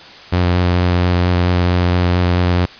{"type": "tone with vibrato", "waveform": "sawtooth", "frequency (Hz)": 89, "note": "F2", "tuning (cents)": 33, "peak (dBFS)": -8, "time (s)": [0.32, 2.66], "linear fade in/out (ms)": 10, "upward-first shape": "triangle", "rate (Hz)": 4.4, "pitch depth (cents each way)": 16, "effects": ["white hiss -37 dBFS RMS until 2.79 s", "resampled to 11025 Hz"]}